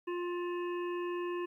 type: harmonic tone with a mistuned harmonic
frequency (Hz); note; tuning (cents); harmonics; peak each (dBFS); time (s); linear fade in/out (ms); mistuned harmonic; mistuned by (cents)
351.4; F4; +11; 1 / 3 / 5 / 7 / 8; -34 / -42 / -49 / -51 / -55; 0.07-1.46; 10; 7; +66
effects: 12-bit